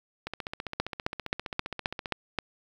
two click trains, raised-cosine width 0.3 ms, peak -11 / -18 dBFS, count 7 / 28, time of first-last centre 0.8-2.387 / 0.27-2.058 s, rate 3.78 / 15.1 Hz, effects 8-bit

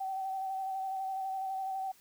sine tone with vibrato, 767 Hz, G5, 38 cents flat, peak -33 dBFS, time 0-1.92 s, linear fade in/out 10 ms, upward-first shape square, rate 12 Hz, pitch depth 19 cents each way, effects white hiss -62 dBFS RMS until 2 s

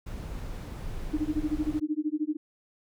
brown noise, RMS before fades -36 dBFS, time 0.06-1.8 s, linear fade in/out 10 ms
sine tone with tremolo, 304.8 Hz, D#4, 36 cents flat, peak -23 dBFS, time 1.13-2.37 s, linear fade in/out 10 ms, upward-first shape sine, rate 13 Hz, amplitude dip 100%
effects none

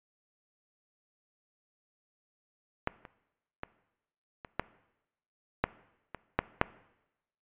clicks, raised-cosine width 0.5 ms, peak -13 / -30 / -21 / -27 / -13 / -9 / -23 / -9 / -7 dBFS, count 9, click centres 2.874 / 3.052 / 3.634 / 4.448 / 4.596 / 5.64 / 6.147 / 6.39 / 6.614 s, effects noise-tail reverb RT60 0.9 s tail -19 dB re dry + resampled to 8000 Hz

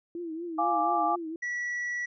sine tone with vibrato, 332.1 Hz, E4, 13 cents sharp, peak -33 dBFS, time 0.15-1.36 s, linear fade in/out 2 ms, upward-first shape triangle, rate 4.2 Hz, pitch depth 110 cents each way
sine chord, D diminished, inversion first, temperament equal, 698.5 / 830.6 / 1174.7 Hz, F5 / Ab5 / D6, 0 / 0 / 0 cents, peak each -28 dBFS, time 0.58-1.16 s, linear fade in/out 10 ms
triangle tone, 1943 Hz, B6, 29 cents flat, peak -28 dBFS, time 1.42-2.06 s, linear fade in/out 10 ms
effects resampled to 16000 Hz

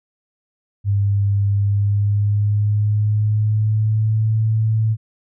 sine tone with pitch glide, 100.5 to 110.23 Hz, G2 to A2, +44 to +4 cents, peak -14 dBFS, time 0.84-4.97 s, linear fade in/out 50 ms, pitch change +160 cents, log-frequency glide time 1.51-4.4 s, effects none

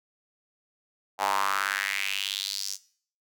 square tone with high-pass filter sweep, 49.19 Hz, G1, 7 cents sharp, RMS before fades -29 dBFS, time 1.18-2.78 s, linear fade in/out 50 ms, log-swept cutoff 790 to 6000 Hz, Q 3.9, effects noise-tail reverb RT60 0.5 s tail -18 dB re dry

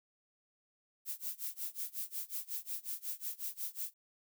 violet noise with tremolo, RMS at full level -38 dBFS, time 1.05-3.94 s, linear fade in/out 50 ms, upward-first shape sine, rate 5.5 Hz, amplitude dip 95%, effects none

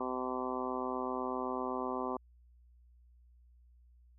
harmonic tone, 127.9 Hz, C3, 39 cents flat, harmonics 2 / 3 / 4 / 5 / 6 / 7 / 8 / 9, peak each -40 / -40 / -43 / -44 / -44 / -44 / -41 / -43 dBFS, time 0-2.17 s, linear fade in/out 5 ms, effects added 60 Hz sine -59 dBFS peak until 4.18 s

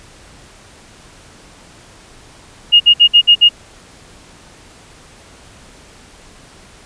sine tone bursts, 2854 Hz, F7, 37 cents sharp, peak -3 dBFS, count 6, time 2.72-3.492 s, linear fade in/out 20 ms, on 82 ms, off 56 ms, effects pink hiss -42 dBFS RMS until 6.85 s + resampled to 22050 Hz

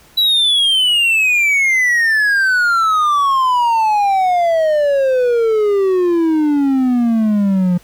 triangle exponential sweep, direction down, 3951 to 174.61 Hz, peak -9 dBFS, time 0.17-7.78 s, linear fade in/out 10 ms, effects pink hiss -47 dBFS RMS until 7.83 s

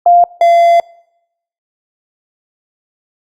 sine / triangle tone pair in turn, 698.5 / 684.1 Hz, F5 / F5, 0 / -36 cents, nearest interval unison, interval 36 cents, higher first, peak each -3 dBFS, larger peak neither, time 0.06-0.24 / 0.41-0.8 s, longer second, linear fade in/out 2 ms, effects noise-tail reverb RT60 0.8 s tail -25 dB re dry + Opus 48 kbps

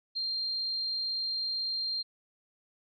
sine tone, 4186 Hz, C8, in tune, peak -30 dBFS, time 0.15-2.03 s, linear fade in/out 20 ms, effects none

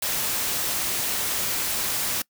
white noise, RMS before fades -26 dBFS, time 0.02-2.22 s, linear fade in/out 5 ms, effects noise-tail reverb RT60 0.1 s tail -24 dB re dry

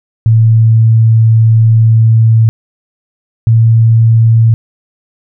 sine tone pair in turn, 112.4 / 113.57 Hz, A2 / A#2, +37 / -45 cents, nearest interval unison, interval 18 cents, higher second, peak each -3 dBFS, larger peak neither, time 0.26-2.49 / 3.47-4.54 s, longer first, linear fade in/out 0 ms, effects none

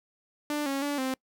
sawtooth tone with pitch steps, 295.9 / 274.5 / 288 / 261.5 Hz, D4 / C#4 / D4 / C4, +13 / -17 / -34 / -1 cents, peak -24 dBFS, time 0.5-1.14 s, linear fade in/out 2 ms, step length 160 ms, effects noise-tail reverb RT60 0.1 s tail -25 dB re dry

